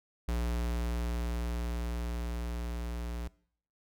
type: tone with level ramp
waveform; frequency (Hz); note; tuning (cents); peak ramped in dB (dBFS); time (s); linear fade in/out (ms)
square; 59; A#1; +22; -30 to -36; 0.28-3.28; 5
effects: noise-tail reverb RT60 0.6 s tail -22 dB re dry